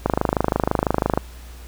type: click train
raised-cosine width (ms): 1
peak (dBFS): -3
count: 30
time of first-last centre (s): 0.06-1.175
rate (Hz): 26
effects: added 60 Hz sine -37 dBFS peak until 1.67 s + pink hiss -46 dBFS RMS until 1.67 s